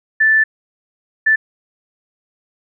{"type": "tone bursts at uneven times", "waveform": "sine", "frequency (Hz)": 1759, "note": "A6", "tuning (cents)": -1, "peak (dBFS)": -9, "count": 2, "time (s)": [[0.2, 0.44], [1.26, 1.36]], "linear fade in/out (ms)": 10, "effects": []}